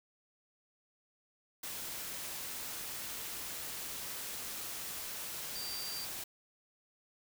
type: tone in noise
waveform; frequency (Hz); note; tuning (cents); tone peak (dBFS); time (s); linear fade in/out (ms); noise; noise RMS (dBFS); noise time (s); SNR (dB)
sine; 4699; D8; 0; -41; 5.55-6.05; 5; white; -42; 1.63-6.24; -2
effects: none